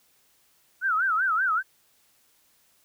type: tone with vibrato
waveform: sine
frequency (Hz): 1413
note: F6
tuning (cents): +20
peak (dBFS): -21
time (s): 0.81-1.63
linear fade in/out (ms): 50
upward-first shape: sine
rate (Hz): 5.2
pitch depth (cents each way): 200
effects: white hiss -64 dBFS RMS until 2.84 s